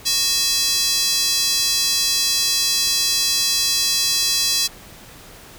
square tone with high-pass filter, 370 Hz, F#4, in tune, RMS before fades -19 dBFS, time 0.05-4.68 s, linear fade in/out 20 ms, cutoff 4600 Hz, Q 2.3, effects pink hiss -42 dBFS RMS until 5.58 s

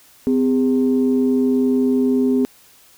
sine tone pair together, 255.6 / 405.7 Hz, C4 / G#4, -40 / -41 cents, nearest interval minor sixth, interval 799 cents, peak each -14 / -19 dBFS, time 0.27-2.45 s, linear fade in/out 0 ms, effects tanh soft clip ceiling -7 dBFS + white hiss -50 dBFS RMS until 2.97 s

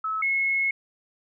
sine tone pair in turn, 1297 / 2177 Hz, E6 / C#7, -28 / -32 cents, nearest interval major sixth, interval 896 cents, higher second, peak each -25 / -21 dBFS, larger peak second, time 0.04-0.22 / 0.22-0.71 s, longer second, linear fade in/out 5 ms, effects none

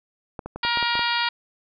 clicks, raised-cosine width 1 ms, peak -18 dBFS, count 8, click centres 0.392 / 0.46 / 0.56 / 0.65 / 0.773 / 0.827 / 0.954 / 0.993 s
harmonic tone, 472.8 Hz, A#4, 24 cents sharp, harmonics 2 / 3 / 4 / 5 / 6 / 7 / 8 / 9 / 10, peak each -26 / -28 / -29 / -30 / -31 / -31 / -32 / -33 / -33 dBFS, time 0.63-1.29 s, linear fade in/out 5 ms
effects none

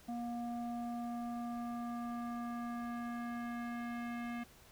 square tone with low-pass filter sweep, 237.6 Hz, A#3, 33 cents sharp, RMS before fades -41 dBFS, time 0.08-4.44 s, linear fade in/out 10 ms, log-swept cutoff 670 to 2200 Hz, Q 2, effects pink hiss -61 dBFS RMS until 4.71 s

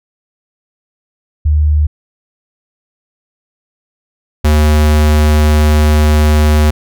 sine / square tone pair in turn, 75.3 / 75.78 Hz, D2 / D#2, +44 / -45 cents, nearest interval unison, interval 11 cents, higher second, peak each -7 dBFS, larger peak neither, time 1.45-1.87 / 4.44-6.71 s, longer second, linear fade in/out 10 ms, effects none

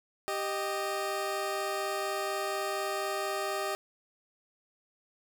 20% pulse tone pair together, 392 / 620.1 Hz, G4 / D#5, 0 / -6 cents, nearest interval minor sixth, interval 794 cents, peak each -29 / -29 dBFS, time 0.28-3.75 s, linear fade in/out 0 ms, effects none

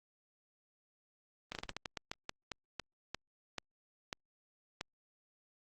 slowing click train, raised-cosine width 0.2 ms, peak -21 dBFS, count 16, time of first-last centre 1.52-4.811 s, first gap 30 ms, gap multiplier 1.25, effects Opus 24 kbps

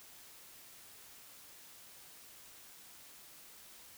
silence, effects white hiss -56 dBFS RMS until 3.97 s

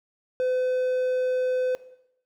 triangle tone, 508 Hz, B4, 49 cents sharp, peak -20 dBFS, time 0.4-1.75 s, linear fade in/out 0 ms, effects noise-tail reverb RT60 0.8 s tail -17 dB re dry

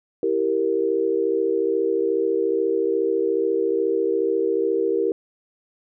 sine chord, E diminished, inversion none, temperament equal, 329.6 / 392 / 466.2 Hz, E4 / G4 / Bb4, 0 / 0 / 0 cents, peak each -26 / -22 / -22 dBFS, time 0.23-5.12 s, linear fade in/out 2 ms, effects none

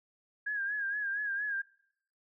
sine tone with vibrato, 1643 Hz, G#6, 19 cents flat, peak -31 dBFS, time 0.46-1.62 s, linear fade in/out 10 ms, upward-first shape sine, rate 4.3 Hz, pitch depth 66 cents each way, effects noise-tail reverb RT60 0.7 s tail -24 dB re dry

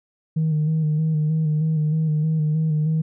sine tone with vibrato, 155.56 Hz, D#3, in tune, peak -16 dBFS, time 0.36-3.02 s, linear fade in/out 10 ms, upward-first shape square, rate 3.2 Hz, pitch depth 33 cents each way, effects tanh soft clip ceiling -15 dBFS

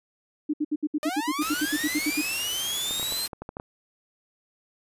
sine tone bursts, 300.5 Hz, D4, 40 cents sharp, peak -22 dBFS, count 16, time 0.49-2.216 s, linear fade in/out 10 ms, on 46 ms, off 66 ms
sawtooth linear sweep, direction up, 592 to 4186 Hz, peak -25 dBFS, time 1.03-3.26 s, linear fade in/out 0 ms
white noise, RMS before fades -34 dBFS, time 1.41-3.28 s, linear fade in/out 10 ms
clicks, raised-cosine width 1 ms, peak -22 dBFS, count 9, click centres 2.91 / 2.997 / 3.029 / 3.123 / 3.332 / 3.42 / 3.491 / 3.569 / 3.599 s
effects resampled to 32000 Hz

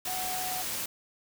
sine tone in noise, 740 Hz, F#5, in tune, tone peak -35 dBFS, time 0.07-0.62 s, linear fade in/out 5 ms, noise white, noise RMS -34 dBFS, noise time 0.05-0.86 s, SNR -4 dB, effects none

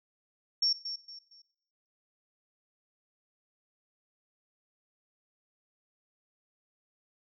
sine tone with echo, 5480 Hz, F8, 34 cents flat, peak -24 dBFS, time 0.62-0.73 s, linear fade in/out 5 ms, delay 230 ms, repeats 3, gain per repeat -10 dB, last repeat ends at 1.42 s, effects noise-tail reverb RT60 0.9 s tail -22 dB re dry

